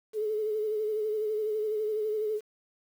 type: tone with vibrato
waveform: sine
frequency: 428.9 Hz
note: A4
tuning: 44 cents flat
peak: -27 dBFS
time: 0.13-2.41 s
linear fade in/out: 50 ms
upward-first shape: sine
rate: 12 Hz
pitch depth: 42 cents each way
effects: 9-bit